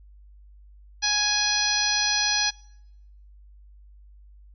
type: harmonic tone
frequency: 833 Hz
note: G#5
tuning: 5 cents sharp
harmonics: 1 / 2 / 3 / 4 / 5 / 6 / 7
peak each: -32 / -29 / -31 / -32 / -26 / -28 / -27 dBFS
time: 1.02-2.51 s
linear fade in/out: 20 ms
effects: noise-tail reverb RT60 0.9 s tail -26 dB re dry + added 50 Hz sine -47 dBFS peak until 4.54 s